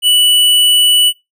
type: tone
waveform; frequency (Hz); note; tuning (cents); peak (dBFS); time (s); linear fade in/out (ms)
square; 2960; F#7; 0; -7; 0.02-1.13; 50
effects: noise-tail reverb RT60 0.2 s tail -21 dB re dry